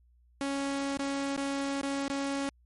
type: tone with dropouts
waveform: sawtooth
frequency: 277.2 Hz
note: C#4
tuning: in tune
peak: -26 dBFS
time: 0.41-2.49 s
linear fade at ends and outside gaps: 0 ms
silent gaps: 0.971-0.993 / 1.364-1.376 / 1.813-1.832 / 2.081-2.1 s
effects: added 60 Hz sine -60 dBFS peak until 2.65 s + MP3 48 kbps